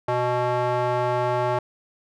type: tone with band-pass filter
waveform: square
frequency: 123.47 Hz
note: B2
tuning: in tune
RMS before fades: -23 dBFS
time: 0.08-1.59 s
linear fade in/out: 5 ms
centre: 780 Hz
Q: 1.7
effects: none